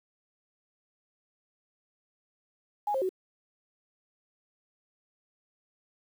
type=tone with pitch steps; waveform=sine; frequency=829 / 532 / 374.2 Hz; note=G#5 / C5 / F#4; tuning=-3 / +29 / +20 cents; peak=-26 dBFS; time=2.87-3.092 s; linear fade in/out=5 ms; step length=74 ms; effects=9-bit